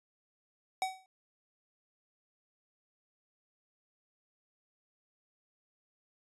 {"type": "tone with exponential decay", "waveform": "square", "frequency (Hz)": 756, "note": "F#5", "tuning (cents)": 37, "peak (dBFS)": -28, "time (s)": [0.82, 1.06], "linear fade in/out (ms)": 1, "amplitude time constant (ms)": 51, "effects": ["resampled to 24000 Hz"]}